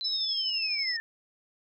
sine linear sweep, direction down, 4074 to 1760 Hz, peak -32 dBFS, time 0.01-1 s, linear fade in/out 0 ms
sine tone with tremolo, 5230 Hz, E8, 15 cents flat, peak -27 dBFS, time 0.04-0.97 s, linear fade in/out 10 ms, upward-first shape square, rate 12 Hz, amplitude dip 30%
effects none

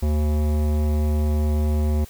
sine tone with hard clipping, 75.4 Hz, D2, 46 cents sharp, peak -20 dBFS, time 0.02-2.05 s, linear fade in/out 10 ms, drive 16 dB, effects white hiss -47 dBFS RMS until 2.09 s

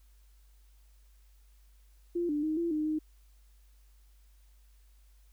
sine tone with pitch steps, 346.1 / 295.7 / 311.5 / 338.9 / 305.8 / 309.4 Hz, F4 / D4 / D#4 / E4 / D#4 / D#4, -16 / +12 / +2 / +48 / -30 / -10 cents, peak -28 dBFS, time 2.15-2.99 s, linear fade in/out 10 ms, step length 140 ms, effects added 50 Hz sine -57 dBFS peak until 5.32 s + white hiss -71 dBFS RMS until 5.32 s

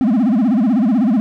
triangle tone with vibrato, 233.1 Hz, A#3, in tune, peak -9 dBFS, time 0.01-1.2 s, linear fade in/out 0 ms, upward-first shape sine, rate 16 Hz, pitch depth 260 cents each way, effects none

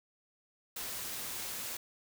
white noise, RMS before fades -40 dBFS, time 0.76-1.77 s, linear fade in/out 5 ms, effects none

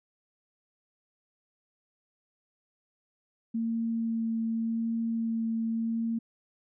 sine tone with vibrato, 227.3 Hz, A#3, 43 cents flat, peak -27 dBFS, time 3.54-6.19 s, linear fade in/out 10 ms, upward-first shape sine, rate 0.87 Hz, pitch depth 10 cents each way, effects none

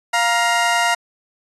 20% pulse tone pair together, 698.5 / 941.3 Hz, F5 / A#5, 0 / +17 cents, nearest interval perfect fourth, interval 517 cents, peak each -13 dBFS, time 0.13-0.95 s, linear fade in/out 10 ms, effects resampled to 24000 Hz

